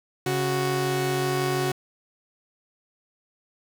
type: tone pair together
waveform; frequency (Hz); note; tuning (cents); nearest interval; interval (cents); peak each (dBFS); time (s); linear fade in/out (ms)
sawtooth; 138.59 / 370; C#3 / F#4; 0 / 0; octave + perfect fourth; 1700; -23 / -21; 0.26-1.72; 5
effects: 7-bit